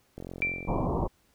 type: click train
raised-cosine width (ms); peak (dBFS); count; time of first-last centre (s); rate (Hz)
2; -26; 31; 0.18-0.853; 44.6
type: tone with exponential decay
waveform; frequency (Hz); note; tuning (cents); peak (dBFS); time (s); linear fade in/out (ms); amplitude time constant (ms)
sine; 2349; D7; 0; -22; 0.42-0.86; 0; 94
type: low-pass noise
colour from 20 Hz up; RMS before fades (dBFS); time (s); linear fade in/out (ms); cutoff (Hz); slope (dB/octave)
pink; -28; 0.67-1.08; 20; 1100; 96
effects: pink hiss -67 dBFS RMS until 1.34 s